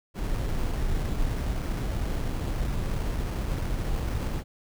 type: noise with sample-and-hold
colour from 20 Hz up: brown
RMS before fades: -28 dBFS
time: 0.14-4.44 s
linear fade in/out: 50 ms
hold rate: 3675 Hz
effects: none